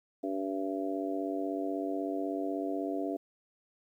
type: harmonic tone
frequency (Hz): 96.2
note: G2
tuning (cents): -32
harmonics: 3 / 4 / 5 / 6 / 7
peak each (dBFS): -34 / -38 / -41 / -45 / -37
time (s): 0.23-3.17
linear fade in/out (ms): 10
effects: 11-bit